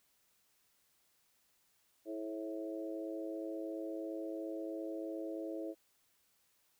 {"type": "harmonic tone with a mistuned harmonic", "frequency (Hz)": 108.7, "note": "A2", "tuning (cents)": -21, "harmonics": [3, 4, 5, 6], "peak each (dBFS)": [-41, -47, -45, -48], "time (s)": [2.05, 5.75], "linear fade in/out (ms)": 50, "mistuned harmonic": 4, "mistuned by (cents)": -23, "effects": ["white hiss -74 dBFS RMS until 6.79 s"]}